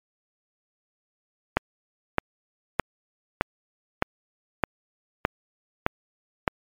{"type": "click train", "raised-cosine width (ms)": 0.5, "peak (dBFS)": -4, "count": 9, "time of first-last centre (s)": [1.57, 6.478], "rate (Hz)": 1.63, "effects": ["MP3 96 kbps"]}